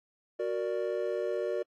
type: chord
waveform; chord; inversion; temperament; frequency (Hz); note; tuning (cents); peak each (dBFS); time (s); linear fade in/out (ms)
triangle; Gb augmented; none; equal; 370 / 466.2 / 587.3; Gb4 / Bb4 / D5; 0 / 0 / 0; -32; 0.39-1.63; 10
effects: AAC 48 kbps